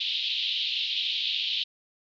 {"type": "band-pass noise", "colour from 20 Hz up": "pink", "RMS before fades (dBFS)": -29, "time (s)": [0, 1.64], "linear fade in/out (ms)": 10, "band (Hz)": [2900, 4000], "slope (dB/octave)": 48, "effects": []}